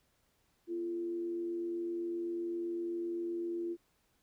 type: tone with frequency modulation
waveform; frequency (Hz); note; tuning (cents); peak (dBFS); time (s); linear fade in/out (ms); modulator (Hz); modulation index
sine; 342.5; F4; -34; -34; 0.67-3.77; 50; 92.2; 0.24
effects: pink hiss -74 dBFS RMS until 4.22 s